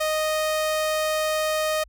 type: tone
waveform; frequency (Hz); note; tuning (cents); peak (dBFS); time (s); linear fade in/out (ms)
sawtooth; 621; D#5; -3; -18; 0-1.84; 10
effects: added 50 Hz sine -50 dBFS peak until 1.88 s